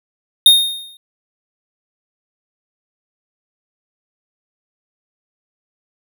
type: tone with exponential decay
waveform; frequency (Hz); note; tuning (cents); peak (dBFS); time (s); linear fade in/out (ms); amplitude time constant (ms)
square; 3691; A#7; -18; -3; 0.46-0.97; 2; 110
effects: none